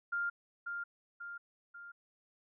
sine tone with echo, 1400 Hz, F6, 4 cents sharp, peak -32 dBFS, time 0.12-0.3 s, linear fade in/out 10 ms, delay 540 ms, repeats 3, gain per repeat -5 dB, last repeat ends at 1.92 s, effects none

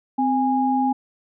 sine tone pair together, 259.2 / 822.9 Hz, C4 / G#5, -16 / -16 cents, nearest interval octave + minor sixth, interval 2000 cents, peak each -20 dBFS, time 0.18-0.93 s, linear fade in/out 10 ms, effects none

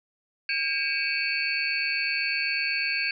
sine tone cluster, 1615 / 2271 / 2515 / 2663 / 4464 Hz, G#6 / C#7 / D#7 / E7 / C#8, -49 / +41 / +18 / +17 / +11 cents, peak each -31 dBFS, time 0.49-3.11 s, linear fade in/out 2 ms, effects none

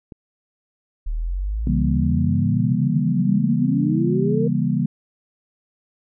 click, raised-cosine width 3 ms, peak -24 dBFS, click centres 0.122 s
sine exponential sweep, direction up, 36.67 to 470.7 Hz, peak -21 dBFS, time 1.06-4.48 s, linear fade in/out 10 ms
sine chord, C# diminished seventh, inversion none, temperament just, 138.59 / 166.31 / 199.57 / 239.5 Hz, C#3 / E3 / G3 / Bb3, 0 / +16 / +31 / +47 cents, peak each -23 dBFS, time 1.67-4.86 s, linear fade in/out 2 ms
effects none

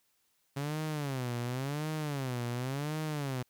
sawtooth tone with vibrato, 136.7 Hz, C#3, 24 cents flat, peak -29 dBFS, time 0.56-3.43 s, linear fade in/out 10 ms, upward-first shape sine, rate 0.92 Hz, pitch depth 230 cents each way, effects white hiss -74 dBFS RMS until 3.49 s

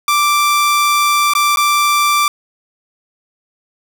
sawtooth tone with dropouts, 1174.7 Hz, D6, in tune, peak -7 dBFS, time 0.08-2.28 s, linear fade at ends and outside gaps 2 ms, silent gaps 1.336-1.351 / 1.56-1.571 s, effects none

